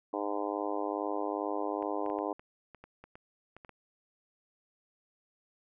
harmonic tone, 102.4 Hz, G#2, 24 cents flat, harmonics 3 / 4 / 5 / 6 / 7 / 8 / 9 / 10, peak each -37 / -38 / -39 / -40 / -40 / -41 / -42 / -42 dBFS, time 0.13-2.33 s, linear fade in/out 5 ms
clicks, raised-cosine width 0.5 ms, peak -34 dBFS, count 12, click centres 1.825 / 2.062 / 2.1 / 2.188 / 2.395 / 2.747 / 2.84 / 3.04 / 3.155 / 3.566 / 3.648 / 3.693 s
effects none

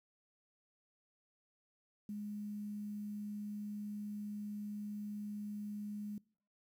sine tone with quantisation, 207.7 Hz, G#3, in tune, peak -40 dBFS, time 2.09-6.18 s, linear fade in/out 2 ms, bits 11, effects noise-tail reverb RT60 0.5 s tail -24 dB re dry

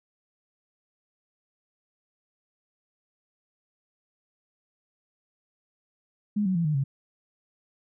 sine tone with pitch steps, 207.7 / 187.19 / 168.7 / 152.05 / 137.03 Hz, G#3 / F#3 / E3 / D#3 / C#3, 0 / +20 / +40 / -40 / -20 cents, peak -22 dBFS, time 6.36-6.84 s, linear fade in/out 10 ms, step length 96 ms, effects none

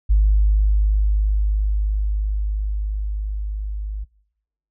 sine tone with level ramp, 51.5 Hz, G#1, 14 cents flat, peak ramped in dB -10 to -24 dBFS, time 0.09-4.05 s, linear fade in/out 20 ms, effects noise-tail reverb RT60 0.9 s tail -25 dB re dry + tanh soft clip ceiling -6 dBFS

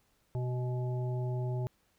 harmonic tone with a mistuned harmonic, 125.3 Hz, B2, 25 cents sharp, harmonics 1 / 3 / 5 / 7, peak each -31 / -41 / -45 / -48 dBFS, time 0.35-1.67 s, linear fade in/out 0 ms, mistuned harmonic 7, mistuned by -48 cents, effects pink hiss -72 dBFS RMS until 1.98 s

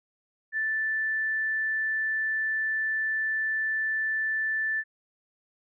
sine tone, 1760 Hz, A6, in tune, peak -25 dBFS, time 0.52-4.84 s, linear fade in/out 50 ms, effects none

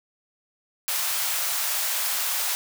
white high-pass noise, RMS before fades -26 dBFS, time 0.88-2.55 s, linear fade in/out 0 ms, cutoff 630 Hz, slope 24 dB/octave, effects none

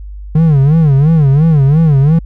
triangle tone with vibrato, 149.1 Hz, D3, 27 cents sharp, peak -3 dBFS, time 0.35-2.19 s, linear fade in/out 5 ms, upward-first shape sine, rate 2.9 Hz, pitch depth 180 cents each way, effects added 50 Hz sine -24 dBFS peak until 2.25 s

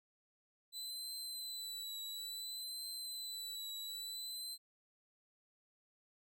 sawtooth tone with vibrato, 4000 Hz, B7, 21 cents sharp, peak -40 dBFS, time 0.72-4.58 s, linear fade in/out 50 ms, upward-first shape triangle, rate 0.58 Hz, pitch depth 44 cents each way, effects none

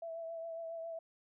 sine tone with vibrato, 661 Hz, E5, 5 cents sharp, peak -40 dBFS, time 0.02-0.99 s, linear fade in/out 5 ms, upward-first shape triangle, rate 7.3 Hz, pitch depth 30 cents each way, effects none

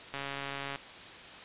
click train, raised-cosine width 0.3 ms, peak -21 dBFS, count 87, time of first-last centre 0.14-0.759 s, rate 139 Hz, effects white hiss -47 dBFS RMS until 1.44 s + resampled to 8000 Hz

